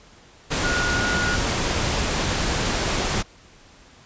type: tone in noise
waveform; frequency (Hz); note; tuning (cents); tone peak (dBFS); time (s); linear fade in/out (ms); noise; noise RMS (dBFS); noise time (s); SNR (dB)
sine; 1442; F#6; -45; -23; 0.63-1.37; 20; pink; -23; 0.5-3.23; -3
effects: pink hiss -50 dBFS RMS until 4.05 s + resampled to 16000 Hz